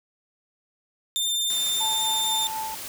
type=tone; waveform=sawtooth; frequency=3596 Hz; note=A7; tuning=37 cents sharp; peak=-20 dBFS; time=1.16-2.47 s; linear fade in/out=0 ms
type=noise; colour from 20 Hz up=white; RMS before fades=-36 dBFS; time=1.5-2.88 s; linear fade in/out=0 ms
type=tone with tremolo; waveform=sine; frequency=880 Hz; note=A5; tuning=in tune; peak=-27 dBFS; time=1.8-2.75 s; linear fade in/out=10 ms; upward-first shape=triangle; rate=4.1 Hz; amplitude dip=45%
effects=none